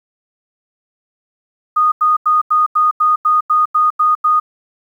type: tone bursts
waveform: sine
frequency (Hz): 1235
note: D#6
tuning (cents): -13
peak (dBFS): -9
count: 11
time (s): 1.76-4.4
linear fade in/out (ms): 10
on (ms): 160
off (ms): 88
effects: 8-bit